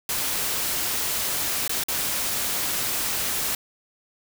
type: noise with dropouts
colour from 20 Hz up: white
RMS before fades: -26 dBFS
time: 0.09-3.55 s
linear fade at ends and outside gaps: 2 ms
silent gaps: 1.678-1.694 / 1.837-1.884 s
effects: none